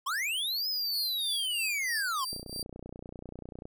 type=linear two-way sweep; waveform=square; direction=up then down; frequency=1000 to 5140 to 1000 Hz; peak=-30 dBFS; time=0.06-2.25 s; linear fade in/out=10 ms; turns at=0.68 s
type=tone with tremolo; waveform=sawtooth; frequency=4699 Hz; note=D8; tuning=in tune; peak=-30 dBFS; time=0.92-2.63 s; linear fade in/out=10 ms; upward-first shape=triangle; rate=3.1 Hz; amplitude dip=100%
type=click train; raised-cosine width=2 ms; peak=-29 dBFS; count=41; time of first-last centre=2.33-3.655 s; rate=30.2 Hz
effects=none